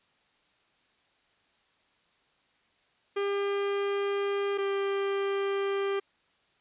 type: tone pair in turn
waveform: 45% pulse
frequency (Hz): 400.8 / 395.7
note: G4 / G4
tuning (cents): +38 / +16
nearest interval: unison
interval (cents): 22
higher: first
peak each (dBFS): -27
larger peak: neither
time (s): 3.16-4.58 / 4.58-6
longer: neither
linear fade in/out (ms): 10
effects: white hiss -68 dBFS RMS until 6.6 s + resampled to 8000 Hz